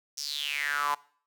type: tone with high-pass filter sweep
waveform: sawtooth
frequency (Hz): 145.1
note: D3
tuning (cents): -21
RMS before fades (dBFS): -31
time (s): 0.17-0.95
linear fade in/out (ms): 10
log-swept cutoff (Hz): 5800 to 920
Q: 7.3
effects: noise-tail reverb RT60 0.5 s tail -21 dB re dry